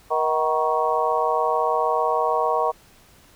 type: harmonic tone with a mistuned harmonic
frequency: 157.9 Hz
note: D#3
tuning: 26 cents sharp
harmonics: 3 / 4 / 5 / 6 / 7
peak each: -25 / -25 / -25 / -25 / -25 dBFS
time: 0.1-2.72 s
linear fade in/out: 20 ms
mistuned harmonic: 5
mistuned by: -70 cents
effects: pink hiss -53 dBFS RMS until 3.35 s